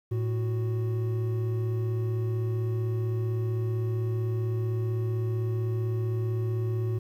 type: tone pair together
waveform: triangle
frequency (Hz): 111.17 / 369.2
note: A2 / F#4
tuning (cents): +18 / -4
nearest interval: octave + major sixth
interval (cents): 2078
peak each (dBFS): -24 / -33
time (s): 0.11-6.99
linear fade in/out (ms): 10
effects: 10-bit